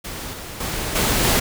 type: noise with level steps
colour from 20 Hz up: pink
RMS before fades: -31 / -34 / -26 / -19 / -17 dBFS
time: 0.04-1.4 s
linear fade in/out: 10 ms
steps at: 0.33 / 0.6 / 0.95 / 1.23 s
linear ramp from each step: 5 ms
effects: none